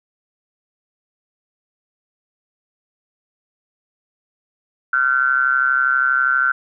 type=ring-modulated tone; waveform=triangle; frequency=66.2 Hz; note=C2; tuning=21 cents sharp; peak=-9 dBFS; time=4.93-6.52 s; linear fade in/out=5 ms; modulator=1450 Hz; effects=none